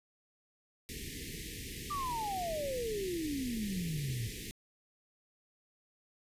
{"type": "band-stop noise", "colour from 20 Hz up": "pink", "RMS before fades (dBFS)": -43, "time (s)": [0.89, 4.51], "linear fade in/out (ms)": 0, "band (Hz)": [470, 1800], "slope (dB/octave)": 96}
{"type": "exponential sweep", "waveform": "sine", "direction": "down", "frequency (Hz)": [1200, 110], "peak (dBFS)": -34, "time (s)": [1.9, 4.28], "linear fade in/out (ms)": 10}
{"effects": ["resampled to 32000 Hz"]}